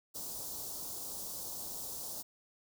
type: band-stop noise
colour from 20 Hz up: white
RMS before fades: -42 dBFS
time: 0.14-2.23 s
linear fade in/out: 20 ms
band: 980 to 4500 Hz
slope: 24 dB/octave
effects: none